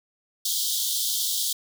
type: high-pass noise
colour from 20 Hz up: pink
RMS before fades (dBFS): -26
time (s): 0.45-1.53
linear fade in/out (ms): 5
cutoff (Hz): 3200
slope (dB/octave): 96
effects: none